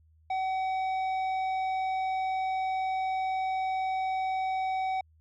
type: tone with tanh clipping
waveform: sine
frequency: 757 Hz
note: F#5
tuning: 39 cents sharp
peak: -29 dBFS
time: 0.3-5.01 s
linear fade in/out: 5 ms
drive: 9 dB
effects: added 79 Hz sine -59 dBFS peak until 5.2 s